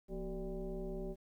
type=tone with frequency modulation; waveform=sine; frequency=174.61 Hz; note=F3; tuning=in tune; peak=-38 dBFS; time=0.08-1.16 s; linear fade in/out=50 ms; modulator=207 Hz; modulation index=1.7; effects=12-bit